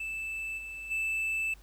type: tone with level steps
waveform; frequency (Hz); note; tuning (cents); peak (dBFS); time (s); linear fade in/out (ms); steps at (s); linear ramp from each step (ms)
triangle; 2637; E7; 0; -32 / -37 / -27; 0-1.54; 5; 0.57 / 0.9; 20
effects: added 49 Hz sine -52 dBFS peak until 1.62 s + pink hiss -61 dBFS RMS until 1.62 s